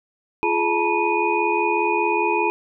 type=tone cluster; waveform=sine; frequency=345.1 / 422.1 / 876 / 961 / 2474 Hz; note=F4 / G#4 / A5 / B5 / D#7; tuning=-21 / +28 / -8 / -48 / -10 cents; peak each=-24 dBFS; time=0.43-2.5 s; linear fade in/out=0 ms; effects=none